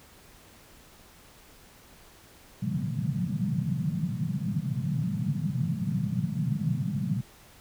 pink band-pass noise, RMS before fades -29 dBFS, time 2.62-7.22 s, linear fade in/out 10 ms, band 120 to 200 Hz, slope 48 dB/octave, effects pink hiss -54 dBFS RMS until 7.6 s

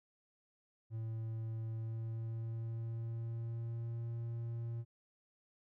triangle tone with pitch glide, 112.5 to 116.4 Hz, A2 to A#2, +39 to -2 cents, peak -36 dBFS, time 0.9-4.85 s, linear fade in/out 50 ms, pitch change +59 cents, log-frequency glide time 1.72-4.06 s, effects none

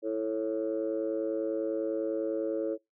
sine chord, A major, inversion second, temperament just, 330 / 440 / 550 Hz, E4 / A4 / C#5, +2 / 0 / -14 cents, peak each -32 dBFS, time 0.02-2.78 s, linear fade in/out 50 ms, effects noise-tail reverb RT60 0.2 s tail -26 dB re dry + tanh soft clip ceiling -21 dBFS

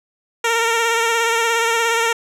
10% pulse tone with vibrato, 460 Hz, A#4, 23 cents flat, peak -7 dBFS, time 0.44-2.13 s, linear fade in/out 5 ms, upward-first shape triangle, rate 17 Hz, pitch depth 39 cents each way, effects low-pass 10000 Hz 12 dB/octave

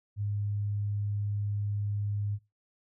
sine tone, 102.7 Hz, G#2, 19 cents flat, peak -29 dBFS, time 0.16-2.39 s, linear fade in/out 50 ms, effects noise-tail reverb RT60 0.2 s tail -17 dB re dry

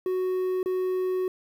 triangle tone with dropouts, 370 Hz, F#4, in tune, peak -22 dBFS, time 0.06-1.28 s, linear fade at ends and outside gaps 2 ms, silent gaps 0.63-0.659 s, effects 9-bit

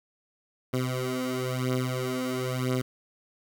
15% pulse beating tone pair, 127.3 / 128.3 Hz, C3 / C3, -47 / -34 cents, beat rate 1 Hz, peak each -23 / -25 dBFS, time 0.73-2.82 s, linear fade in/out 10 ms, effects none

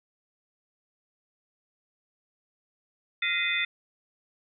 sine tone cluster, 1397 / 1879 / 2052 / 2490 / 3544 Hz, F6 / A#6 / C7 / D#7 / A7, 0 / +13 / -34 / +1 / +12 cents, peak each -36 / -33 / -29 / -30 / -31 dBFS, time 3.22-3.65 s, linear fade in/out 5 ms, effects none

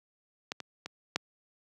clicks, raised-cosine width 0.2 ms, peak -16 / -21 / -21 / -10 dBFS, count 4, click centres 0.519 / 0.603 / 0.86 / 1.16 s, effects high-pass 150 Hz 12 dB/octave

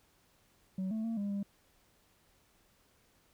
sine tone with pitch steps, 188.4 / 219.9 / 227.5 / 202.1 / 200.2 Hz, F#3 / A3 / A#3 / G#3 / G3, +32 / -1 / -42 / -47 / +37 cents, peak -30 dBFS, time 0.78-1.43 s, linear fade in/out 5 ms, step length 130 ms, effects tanh soft clip ceiling -32 dBFS + pink hiss -69 dBFS RMS until 3.33 s

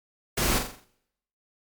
pink noise with echo, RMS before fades -25 dBFS, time 0.37-0.59 s, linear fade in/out 10 ms, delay 43 ms, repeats 6, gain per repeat -6 dB, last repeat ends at 0.848 s, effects noise-tail reverb RT60 0.8 s tail -23 dB re dry + MP3 96 kbps

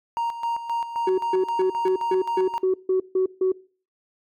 triangle tone with tremolo, 932.3 Hz, A#5, in tune, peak -20 dBFS, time 0.17-2.58 s, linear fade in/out 0 ms, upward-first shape square, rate 3.8 Hz, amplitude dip 65%
sine tone bursts, 374.5 Hz, F#4, 21 cents sharp, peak -16 dBFS, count 10, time 1.07-3.52 s, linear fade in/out 5 ms, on 110 ms, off 150 ms
effects noise-tail reverb RT60 0.4 s tail -22 dB re dry + tanh soft clip ceiling -14 dBFS

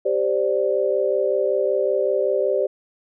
sine chord, G suspended fourth, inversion none, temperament just, 392 / 522.7 / 588 Hz, G4 / C5 / D5, 0 / -2 / +2 cents, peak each -22 dBFS, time 0.05-2.67 s, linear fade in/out 10 ms, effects none

